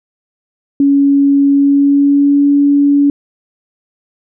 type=tone with pitch glide; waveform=sine; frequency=280.1 to 284.7 Hz; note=C#4 to C#4; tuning=+18 to +46 cents; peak=-6 dBFS; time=0.8-3.1 s; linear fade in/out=2 ms; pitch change=+28 cents; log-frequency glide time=1.51-2.48 s; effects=none